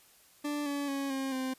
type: tone with pitch steps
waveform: 40% pulse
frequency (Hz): 293.1 / 284.6 / 276.3 / 268.3 / 260.5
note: D4 / C#4 / C#4 / C4 / C4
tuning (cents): -3 / +46 / -6 / +44 / -7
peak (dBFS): -31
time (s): 0.44-1.54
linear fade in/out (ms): 10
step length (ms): 220
effects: white hiss -61 dBFS RMS until 1.58 s + resampled to 32000 Hz